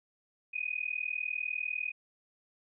sine tone with amplitude modulation, 2489 Hz, D#7, in tune, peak -28 dBFS, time 0.53-1.92 s, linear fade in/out 20 ms, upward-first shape sine, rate 40 Hz, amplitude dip 100%, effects none

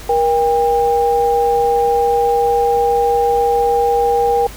sine tone pair together, 473.6 / 800 Hz, A#4 / G5, +27 / +35 cents, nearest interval major sixth, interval 908 cents, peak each -14 dBFS, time 0.09-4.47 s, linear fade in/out 5 ms, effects added 50 Hz sine -33 dBFS peak until 4.56 s + pink hiss -35 dBFS RMS until 4.56 s

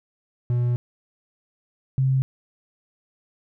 triangle / sine tone pair in turn, 121.5 / 132.66 Hz, B2 / C3, -28 / +24 cents, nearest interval major second, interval 152 cents, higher second, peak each -17 dBFS, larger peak neither, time 0.5-0.76 / 1.98-2.22 s, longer first, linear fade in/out 0 ms, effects none

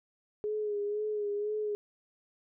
sine tone with vibrato, 417.8 Hz, G#4, 10 cents sharp, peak -30 dBFS, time 0.44-1.75 s, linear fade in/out 0 ms, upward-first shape sine, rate 2 Hz, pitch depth 40 cents each way, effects none

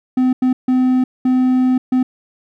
triangle tone bursts at uneven times, 255.4 Hz, C4, 42 cents flat, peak -9 dBFS, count 5, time 0.17-0.33 / 0.42-0.53 / 0.68-1.04 / 1.25-1.78 / 1.92-2.03 s, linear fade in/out 5 ms, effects none

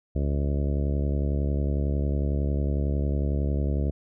harmonic tone, 71 Hz, C#2, 42 cents sharp, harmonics 1 / 2 / 3 / 4 / 5 / 6 / 7 / 8 / 9, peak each -24 / -30 / -34 / -36 / -38 / -40 / -41 / -42 / -43 dBFS, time 0.15-3.91 s, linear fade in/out 10 ms, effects none

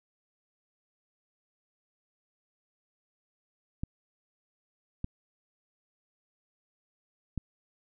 clicks, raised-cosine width 5 ms, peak -20 dBFS, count 3, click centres 3.835 / 5.044 / 7.377 s, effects none

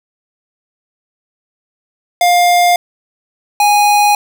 square tone pair in turn, 705 / 826.7 Hz, F5 / G#5, +16 / -8 cents, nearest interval minor third, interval 276 cents, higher second, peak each -8 dBFS, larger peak neither, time 2.21-2.76 / 3.6-4.15 s, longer neither, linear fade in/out 2 ms, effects none

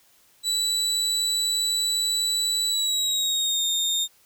30% pulse tone with pitch glide, 3951 to 3665 Hz, B7 to A#7, 0 to -30 cents, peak -19 dBFS, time 0.43-4.08 s, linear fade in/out 50 ms, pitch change -130 cents, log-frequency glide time 2.68-3.64 s, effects white hiss -59 dBFS RMS until 4.25 s

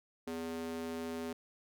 square tone with high-pass filter, 82.41 Hz, E2, in tune, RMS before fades -40 dBFS, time 0.27-1.33 s, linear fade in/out 5 ms, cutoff 310 Hz, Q 4.6, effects none

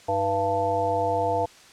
harmonic tone with a mistuned harmonic, 98 Hz, G2, in tune, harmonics 1 / 3 / 5 / 7 / 9, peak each -33 / -35 / -27 / -25 / -27 dBFS, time 0.08-1.46 s, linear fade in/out 10 ms, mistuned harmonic 3, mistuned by +100 cents, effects white hiss -50 dBFS RMS until 1.72 s + low-pass 7000 Hz 12 dB/octave

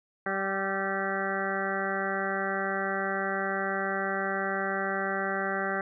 harmonic tone with a mistuned harmonic, 194.1 Hz, G3, 17 cents flat, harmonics 1 / 2 / 3 / 4 / 6 / 7 / 8 / 9 / 10, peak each -37 / -35 / -36 / -35 / -38 / -38 / -34 / -40 / -37 dBFS, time 0.26-5.81 s, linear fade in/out 2 ms, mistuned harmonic 6, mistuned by +16 cents, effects none

